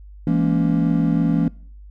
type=chord; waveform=triangle; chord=A# half-diminished seventh; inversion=second; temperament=just; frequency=167.82 / 209.8 / 233.1 / 279.7 Hz; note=E3 / G#3 / A#3 / C#4; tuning=+31 / +18 / 0 / +16 cents; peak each=-17 / -23 / -20 / -19 dBFS; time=0.27-1.48 s; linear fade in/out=2 ms; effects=noise-tail reverb RT60 0.5 s tail -22 dB re dry + added 50 Hz sine -38 dBFS peak until 1.9 s